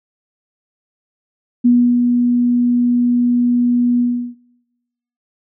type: tone with ADSR envelope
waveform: sine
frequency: 242.9 Hz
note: B3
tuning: 29 cents flat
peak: -7 dBFS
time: 1.64-4.35 s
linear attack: 16 ms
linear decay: 340 ms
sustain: -4 dB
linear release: 350 ms
effects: noise-tail reverb RT60 1.0 s tail -19 dB re dry

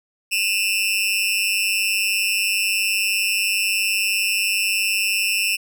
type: tone with amplitude modulation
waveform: sawtooth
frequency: 2668 Hz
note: E7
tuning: 20 cents sharp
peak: -11 dBFS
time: 0.31-5.57 s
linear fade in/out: 20 ms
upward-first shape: sine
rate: 199 Hz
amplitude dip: 95%
effects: none

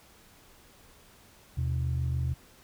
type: tone pair together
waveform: sine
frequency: 79.8 / 126.67 Hz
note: D#2 / B2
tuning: +44 / +44 cents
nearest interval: minor sixth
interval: 800 cents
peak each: -28 dBFS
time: 1.57-2.34 s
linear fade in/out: 10 ms
effects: tanh soft clip ceiling -22 dBFS + pink hiss -57 dBFS RMS until 2.63 s

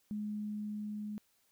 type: tone with level ramp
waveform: sine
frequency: 210 Hz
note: G#3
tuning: 19 cents sharp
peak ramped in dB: -35 to -38 dBFS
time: 0.11-1.18 s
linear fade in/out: 0 ms
effects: white hiss -73 dBFS RMS until 1.51 s

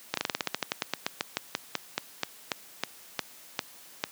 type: slowing click train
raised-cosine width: 0.2 ms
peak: -9 dBFS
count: 25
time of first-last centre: 0.14-4.039 s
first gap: 33 ms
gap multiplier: 1.12
effects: white hiss -51 dBFS RMS until 4.11 s + high-pass 150 Hz 12 dB/octave

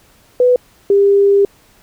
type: tone pair in turn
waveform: sine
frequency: 496.6 / 399.7 Hz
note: B4 / G4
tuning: +9 / +34 cents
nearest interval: major third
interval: 375 cents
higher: first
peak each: -7 dBFS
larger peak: neither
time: 0.4-0.56 / 0.9-1.45 s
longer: second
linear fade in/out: 2 ms
effects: pink hiss -50 dBFS RMS until 1.82 s

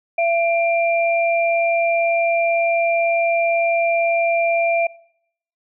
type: tone pair together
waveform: sine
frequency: 674.5 / 2378 Hz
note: E5 / D7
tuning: +40 / +21 cents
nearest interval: octave + minor seventh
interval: 2181 cents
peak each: -16 / -22 dBFS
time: 0.18-4.87 s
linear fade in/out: 5 ms
effects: noise-tail reverb RT60 0.7 s tail -22 dB re dry

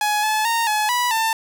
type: tone with pitch steps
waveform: sawtooth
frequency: 840 / 861 / 923 / 850 / 980 / 894 Hz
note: G#5 / A5 / A#5 / G#5 / B5 / A5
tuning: +19 / -38 / -17 / +40 / -14 / +27 cents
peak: -14 dBFS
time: 0.01-1.33 s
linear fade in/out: 2 ms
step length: 220 ms
effects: none

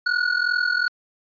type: ring-modulated tone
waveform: square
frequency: 1463 Hz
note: F#6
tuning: 20 cents flat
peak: -17 dBFS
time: 0.06-0.88 s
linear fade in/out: 0 ms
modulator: 21.3 Hz
effects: resampled to 11025 Hz

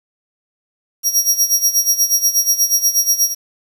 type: tone with tremolo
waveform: sawtooth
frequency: 5660 Hz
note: F8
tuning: 22 cents sharp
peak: -7 dBFS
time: 1.03-3.35 s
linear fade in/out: 50 ms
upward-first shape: sine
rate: 8.3 Hz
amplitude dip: 80%
effects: 7-bit

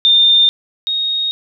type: tone pair in turn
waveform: sine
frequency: 3615 / 3736 Hz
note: A7 / A#7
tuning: +46 / +3 cents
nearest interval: minor second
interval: 57 cents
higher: second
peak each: -7 / -15 dBFS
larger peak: first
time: 0.05-0.49 / 0.87-1.31 s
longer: neither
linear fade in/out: 0 ms
effects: none

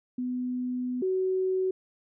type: tone pair in turn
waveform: sine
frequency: 250 / 374.9 Hz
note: B3 / F#4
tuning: +21 / +23 cents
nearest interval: perfect fifth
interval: 702 cents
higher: second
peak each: -28 / -24 dBFS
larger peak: second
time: 0.18-1.02 / 1.02-1.71 s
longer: first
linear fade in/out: 5 ms
effects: none

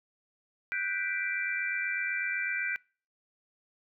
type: chord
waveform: sine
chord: G major seventh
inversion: third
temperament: equal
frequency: 1480 / 1568 / 1975.5 / 2349 Hz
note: F#6 / G6 / B6 / D7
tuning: 0 / 0 / 0 / 0 cents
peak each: -37 / -35 / -36 / -34 dBFS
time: 0.72-2.76 s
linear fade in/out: 0 ms
effects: noise-tail reverb RT60 0.4 s tail -25 dB re dry

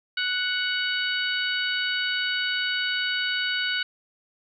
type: harmonic tone with a mistuned harmonic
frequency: 740 Hz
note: F#5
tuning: in tune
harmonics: 2 / 3 / 4 / 5 / 6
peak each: -27 / -33 / -29 / -33 / -35 dBFS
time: 0.17-3.83 s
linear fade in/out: 5 ms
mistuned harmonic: 5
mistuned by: +45 cents
effects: none

